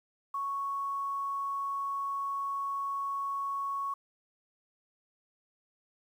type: tone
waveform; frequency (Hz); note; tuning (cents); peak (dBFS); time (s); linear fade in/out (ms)
sine; 1108.7; C#6; 0; -31; 0.34-3.94; 5
effects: 10-bit